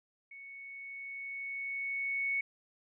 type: tone with level ramp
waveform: sine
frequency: 2217 Hz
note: C#7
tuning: in tune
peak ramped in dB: -47 to -29 dBFS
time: 0.31-2.41 s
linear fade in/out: 5 ms
effects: none